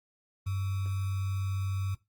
sine tone with sample-and-hold, 96.5 Hz, G2, 27 cents flat, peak -29 dBFS, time 0.46-1.95 s, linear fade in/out 10 ms, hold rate 1225 Hz, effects noise-tail reverb RT60 0.2 s tail -17 dB re dry + Opus 24 kbps

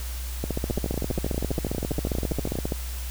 two click trains, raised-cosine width 2 ms, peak -15 / -13 dBFS, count 24 / 35, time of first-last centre 0.7-2.555 / 0.44-2.722 s, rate 12.4 / 14.9 Hz, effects added 61 Hz sine -30 dBFS peak until 3.1 s + white hiss -40 dBFS RMS until 3.1 s

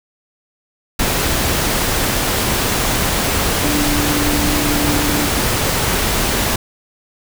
sine tone in noise, 293.7 Hz, D4, in tune, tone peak -19 dBFS, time 3.64-5.26 s, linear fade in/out 5 ms, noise pink, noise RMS -17 dBFS, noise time 0.99-6.56 s, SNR -5 dB, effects none

